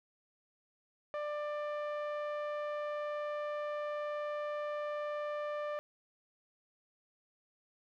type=tone with low-pass filter; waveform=sawtooth; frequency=593 Hz; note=D5; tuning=17 cents sharp; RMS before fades=-38 dBFS; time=1.14-5.79 s; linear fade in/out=0 ms; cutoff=1600 Hz; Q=0.8; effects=none